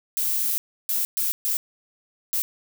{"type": "noise bursts at uneven times", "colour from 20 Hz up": "violet", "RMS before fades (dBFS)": -24, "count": 5, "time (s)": [[0.17, 0.58], [0.89, 1.05], [1.17, 1.32], [1.45, 1.57], [2.33, 2.42]], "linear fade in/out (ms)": 0, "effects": []}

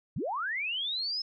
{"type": "linear sweep", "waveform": "sine", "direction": "up", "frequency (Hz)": [90, 5240], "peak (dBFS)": -30, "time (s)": [0.16, 1.22], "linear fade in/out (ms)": 5, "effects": []}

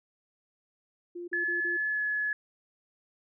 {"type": "tone bursts", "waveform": "sine", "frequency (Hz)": 349.2, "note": "F4", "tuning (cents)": 0, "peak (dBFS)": -36, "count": 4, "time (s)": [1.15, 1.772], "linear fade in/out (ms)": 10, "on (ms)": 130, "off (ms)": 34}
{"type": "tone with pitch glide", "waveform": "sine", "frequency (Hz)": [1716, 1703.2], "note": ["A6", "G#6"], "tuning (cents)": [-44, 43], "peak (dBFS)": -27, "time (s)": [1.33, 2.33], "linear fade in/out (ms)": 2, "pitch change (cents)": -13, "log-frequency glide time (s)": [1.88, 2.01]}
{"effects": []}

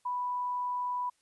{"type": "tone", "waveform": "sine", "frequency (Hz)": 987.8, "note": "B5", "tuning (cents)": 0, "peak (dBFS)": -30, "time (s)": [0.05, 1.1], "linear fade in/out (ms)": 10, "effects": ["white hiss -72 dBFS RMS until 1.21 s", "resampled to 24000 Hz"]}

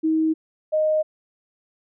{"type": "tone pair in turn", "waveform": "sine", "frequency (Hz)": [317.3, 619.7], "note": ["D#4", "D#5"], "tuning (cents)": [34, -7], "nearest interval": "octave", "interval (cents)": 1159, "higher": "second", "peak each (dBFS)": -17, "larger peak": "neither", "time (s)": [[0.03, 0.34], [0.72, 1.03]], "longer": "neither", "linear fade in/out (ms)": 20, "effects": []}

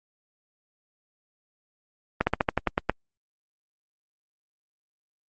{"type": "slowing click train", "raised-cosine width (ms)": 0.5, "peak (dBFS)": -6, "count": 9, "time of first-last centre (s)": [2.21, 2.896], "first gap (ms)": 60, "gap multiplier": 1.1, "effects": ["Opus 24 kbps"]}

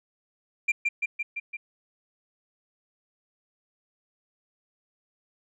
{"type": "tone with echo", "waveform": "sine", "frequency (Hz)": 2378, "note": "D7", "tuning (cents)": 21, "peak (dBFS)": -17, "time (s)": [0.68, 0.72], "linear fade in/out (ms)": 10, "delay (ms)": 170, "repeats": 5, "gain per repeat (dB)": -3, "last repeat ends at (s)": 1.57, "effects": ["tanh soft clip ceiling -19 dBFS"]}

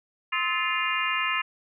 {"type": "harmonic tone with a mistuned harmonic", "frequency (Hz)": 349.2, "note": "F4", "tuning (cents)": 0, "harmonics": [3, 4, 5, 6, 7, 8], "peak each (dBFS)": [-31, -31, -31, -31, -31, -31], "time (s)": [0.32, 1.42], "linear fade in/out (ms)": 10, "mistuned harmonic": 4, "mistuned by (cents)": -140, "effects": []}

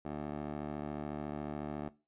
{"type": "tone with band-pass filter", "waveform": "15% pulse", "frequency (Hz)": 74, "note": "D2", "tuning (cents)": 14, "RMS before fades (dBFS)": -40, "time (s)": [0.05, 1.89], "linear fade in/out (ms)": 5, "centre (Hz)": 490, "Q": 1.1, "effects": ["noise-tail reverb RT60 0.3 s tail -19 dB re dry", "resampled to 8000 Hz"]}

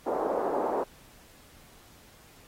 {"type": "band-pass noise", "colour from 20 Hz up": "pink", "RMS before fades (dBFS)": -29, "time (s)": [0.06, 0.84], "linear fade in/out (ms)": 10, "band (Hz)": [360, 890], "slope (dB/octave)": 24, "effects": ["pink hiss -56 dBFS RMS until 2.47 s", "AAC 48 kbps"]}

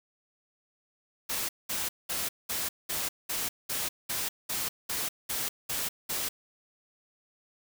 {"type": "noise bursts", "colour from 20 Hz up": "white", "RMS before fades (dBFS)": -32, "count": 13, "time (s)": [1.29, 6.29], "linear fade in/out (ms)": 10, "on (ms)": 200, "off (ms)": 200, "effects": []}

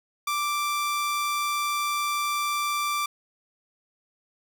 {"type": "tone", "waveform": "sawtooth", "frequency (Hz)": 1174.7, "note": "D6", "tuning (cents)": 0, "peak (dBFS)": -21, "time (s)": [0.27, 3.06], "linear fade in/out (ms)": 5, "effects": []}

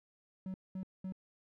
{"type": "tone bursts", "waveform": "triangle", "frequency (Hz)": 187.9, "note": "F#3", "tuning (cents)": 27, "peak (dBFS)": -36, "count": 3, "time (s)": [0.46, 1.123], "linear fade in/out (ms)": 2, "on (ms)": 81, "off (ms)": 210, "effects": []}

